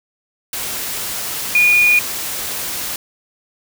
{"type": "tone in noise", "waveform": "sine", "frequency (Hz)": 2442, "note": "D#7", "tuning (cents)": -33, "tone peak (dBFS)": -9, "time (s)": [1.55, 1.99], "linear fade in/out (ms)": 2, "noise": "white", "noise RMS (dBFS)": -24, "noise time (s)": [0.53, 2.96], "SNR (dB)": 12, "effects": []}